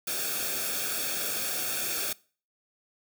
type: noise with comb filter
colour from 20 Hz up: white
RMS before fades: -31 dBFS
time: 0.07-2.13 s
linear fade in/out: 5 ms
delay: 1 ms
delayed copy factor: -0.75
effects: noise-tail reverb RT60 0.4 s tail -22 dB re dry